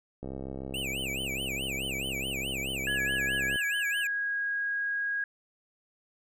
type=click train; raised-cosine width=2 ms; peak=-25 dBFS; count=223; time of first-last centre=0.23-3.558 s; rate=66.7 Hz
type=tone with vibrato; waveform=square; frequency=2637 Hz; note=E7; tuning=in tune; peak=-33 dBFS; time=0.74-4.07 s; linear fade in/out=2 ms; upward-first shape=sine; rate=4.7 Hz; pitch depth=260 cents each way
type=tone with pitch glide; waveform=sine; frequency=1679 to 1642.5 Hz; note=G#6 to G#6; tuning=+18 to -20 cents; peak=-28 dBFS; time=2.87-5.24 s; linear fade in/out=2 ms; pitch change=-38 cents; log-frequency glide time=2.98-4.38 s
effects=none